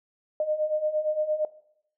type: beating tone pair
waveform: sine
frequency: 607 / 615.7 Hz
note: D#5 / D#5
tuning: -43 / -18 cents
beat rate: 8.7 Hz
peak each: -30 / -25 dBFS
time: 0.4-1.45 s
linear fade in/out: 2 ms
effects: noise-tail reverb RT60 0.7 s tail -19 dB re dry